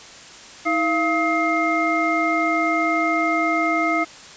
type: tone cluster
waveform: sine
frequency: 320.3 / 686 / 1274 / 2115 Hz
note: E4 / F5 / D#6 / C7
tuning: -50 / -31 / +41 / +18 cents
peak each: -23 dBFS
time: 0.65-4.05 s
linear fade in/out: 20 ms
effects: white hiss -41 dBFS RMS until 4.36 s + resampled to 16000 Hz